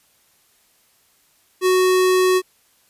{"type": "tone", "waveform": "square", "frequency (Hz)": 370, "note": "F#4", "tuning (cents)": 0, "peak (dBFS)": -14, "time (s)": [1.61, 2.42], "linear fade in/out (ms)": 50, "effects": ["white hiss -59 dBFS RMS until 2.89 s", "resampled to 32000 Hz"]}